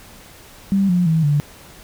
sine tone with pitch steps, 196 / 177.67 / 161.05 / 145.99 Hz, G3 / F3 / E3 / D3, 0 / +30 / -40 / -10 cents, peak -13 dBFS, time 0.72-1.4 s, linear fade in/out 0 ms, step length 170 ms, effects pink hiss -43 dBFS RMS until 1.83 s

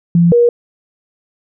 sine tone pair in turn, 170.9 / 476.7 Hz, F3 / A#4, -37 / +39 cents, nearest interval octave + tritone, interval 1776 cents, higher second, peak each -6 dBFS, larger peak neither, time 0.15-0.32 / 0.32-0.49 s, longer neither, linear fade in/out 2 ms, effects none

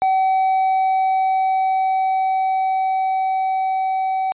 triangle tone with level ramp, 761 Hz, F#5, 48 cents sharp, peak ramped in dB -12 to -16 dBFS, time 0.02-4.32 s, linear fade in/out 0 ms, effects resampled to 8000 Hz

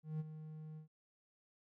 triangle tone with ADSR envelope, 155.56 Hz, D#3, in tune, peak -34 dBFS, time 0.03-0.88 s, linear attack 170 ms, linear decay 27 ms, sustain -11 dB, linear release 110 ms, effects none

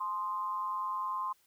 sine tone with amplitude modulation, 1045 Hz, C6, 2 cents flat, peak -29 dBFS, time 0-1.33 s, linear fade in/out 10 ms, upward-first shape sine, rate 190 Hz, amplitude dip 65%, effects white hiss -69 dBFS RMS until 1.46 s

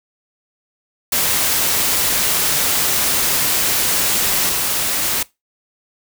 white noise with level steps, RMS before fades -17 / -19 dBFS, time 1.12-5.23 s, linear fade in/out 5 ms, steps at 4.49 s, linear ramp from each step 2 ms, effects noise-tail reverb RT60 0.2 s tail -21 dB re dry

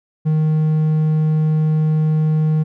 triangle tone, 155.56 Hz, D#3, in tune, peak -11 dBFS, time 0.25-2.64 s, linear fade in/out 20 ms, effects none

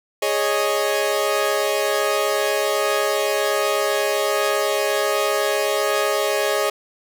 sawtooth chord, Ab suspended fourth, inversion none, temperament equal, 415.3 / 554.4 / 622.3 Hz, Ab4 / Db5 / Eb5, 0 / 0 / 0 cents, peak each -19 dBFS, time 0.22-6.7 s, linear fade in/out 5 ms, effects none

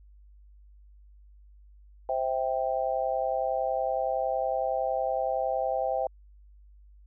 sine chord, C major, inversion none, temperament just, 523.3 / 654.1 / 784.9 Hz, C5 / E5 / G5, 0 / -14 / +2 cents, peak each -30 dBFS, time 2.09-6.07 s, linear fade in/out 2 ms, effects added 50 Hz sine -51 dBFS peak until 7.06 s

